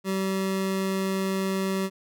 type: tone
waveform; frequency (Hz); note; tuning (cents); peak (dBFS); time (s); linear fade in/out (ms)
25% pulse; 191.8; G3; -37; -21; 0.04-1.9; 50
effects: none